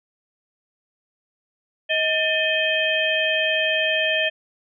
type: harmonic tone with a mistuned harmonic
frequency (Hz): 631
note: D#5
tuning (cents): +24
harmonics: 1 / 3 / 4 / 5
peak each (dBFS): -24 / -24 / -24 / -24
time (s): 1.89-4.3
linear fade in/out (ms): 20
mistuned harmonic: 3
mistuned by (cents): -98
effects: none